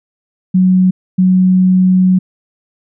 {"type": "tone bursts at uneven times", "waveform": "sine", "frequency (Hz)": 185, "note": "F#3", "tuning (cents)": 0, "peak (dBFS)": -6, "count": 2, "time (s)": [[0.54, 0.91], [1.18, 2.19]], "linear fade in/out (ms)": 10, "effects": []}